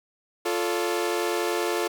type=chord; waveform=sawtooth; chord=F augmented; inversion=none; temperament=equal with one note detuned; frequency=349.2 / 440 / 569 Hz; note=F4 / A4 / C#5; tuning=0 / 0 / +45 cents; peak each=-23 / -24 / -29 dBFS; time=0.45-1.88 s; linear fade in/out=10 ms; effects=none